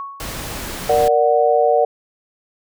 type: tone with exponential decay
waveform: sine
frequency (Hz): 1108.7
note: C#6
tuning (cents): 0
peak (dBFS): -24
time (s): 0-0.6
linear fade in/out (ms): 0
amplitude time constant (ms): 130
type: noise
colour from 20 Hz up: pink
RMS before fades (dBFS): -28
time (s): 0.2-1.08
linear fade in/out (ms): 0
type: chord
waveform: sine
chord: Bb augmented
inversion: none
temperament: equal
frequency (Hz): 466.2 / 587.3 / 740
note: Bb4 / D5 / F#5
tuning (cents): 0 / 0 / 0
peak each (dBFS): -16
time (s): 0.89-1.85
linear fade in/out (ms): 5
effects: none